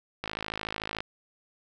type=click train; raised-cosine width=0.3 ms; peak=-16 dBFS; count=42; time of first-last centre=0.24-1.005 s; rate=53.6 Hz; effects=none